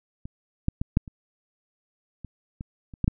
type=clicks; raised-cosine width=5 ms; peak=-24 / -10 / -14 / -6 / -27 / -25 / -22 / -29 / -11 / -7 dBFS; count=10; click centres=0.255 / 0.684 / 0.815 / 0.971 / 1.078 / 2.247 / 2.609 / 2.938 / 3.043 / 3.079 s; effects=none